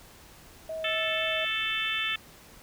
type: tone with vibrato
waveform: sine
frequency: 638 Hz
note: D#5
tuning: 43 cents sharp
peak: -32 dBFS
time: 0.69-1.45 s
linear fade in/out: 5 ms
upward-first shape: sine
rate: 4 Hz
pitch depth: 8 cents each way
type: harmonic tone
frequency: 439.6 Hz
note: A4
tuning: 2 cents flat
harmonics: 3 / 4 / 5 / 6 / 7 / 8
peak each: -37 / -34 / -36 / -32 / -34 / -34 dBFS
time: 0.84-2.16 s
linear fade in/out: 5 ms
effects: pink hiss -52 dBFS RMS until 2.62 s